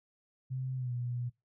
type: tone with pitch glide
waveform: sine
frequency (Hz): 130 to 122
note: C3 to B2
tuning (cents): -11 to -21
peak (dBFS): -33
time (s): 0.5-1.3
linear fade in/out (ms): 20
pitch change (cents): -110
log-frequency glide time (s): 0.76-0.92
effects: noise-tail reverb RT60 0.2 s tail -20 dB re dry